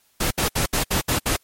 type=noise bursts; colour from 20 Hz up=pink; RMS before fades=-21 dBFS; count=7; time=0.2-1.366 s; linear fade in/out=10 ms; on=110 ms; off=66 ms; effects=white hiss -62 dBFS RMS until 1.43 s + MP3 64 kbps